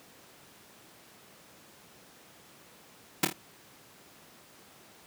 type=noise with echo; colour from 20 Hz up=pink; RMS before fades=-22 dBFS; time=3.23-3.25 s; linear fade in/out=5 ms; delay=26 ms; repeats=3; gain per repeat=-6 dB; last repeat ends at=3.328 s; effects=pink hiss -55 dBFS RMS until 5.06 s + high-pass 150 Hz 12 dB/octave